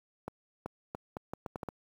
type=accelerating click train; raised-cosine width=1 ms; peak=-23 dBFS; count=9; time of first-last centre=0.28-1.687 s; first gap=380 ms; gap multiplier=0.76; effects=high-pass 80 Hz 12 dB/octave + 9-bit